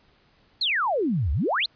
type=exponential two-way sweep; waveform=sine; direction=down then up; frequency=4435 to 64.2 to 4435 Hz; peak=-21 dBFS; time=0.61-1.66 s; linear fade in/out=5 ms; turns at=1.32 s; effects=pink hiss -61 dBFS RMS until 1.75 s + resampled to 11025 Hz